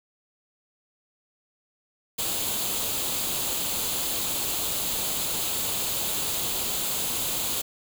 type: noise with comb filter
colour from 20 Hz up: white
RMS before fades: -28 dBFS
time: 2.18-7.62 s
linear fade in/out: 10 ms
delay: 0.27 ms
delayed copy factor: +0.55
effects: none